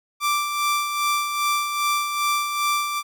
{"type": "tone with tremolo", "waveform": "sawtooth", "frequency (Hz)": 1174.7, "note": "D6", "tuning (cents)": 0, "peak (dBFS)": -15, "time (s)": [0.2, 3.03], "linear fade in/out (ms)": 50, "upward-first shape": "sine", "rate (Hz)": 2.5, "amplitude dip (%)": 50, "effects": []}